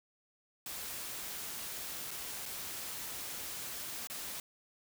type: noise with dropouts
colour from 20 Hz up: white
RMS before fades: -42 dBFS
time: 0.66-4.4 s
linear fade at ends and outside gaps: 2 ms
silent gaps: 2.108-2.112 / 2.456-2.46 / 4.072-4.099 s
effects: none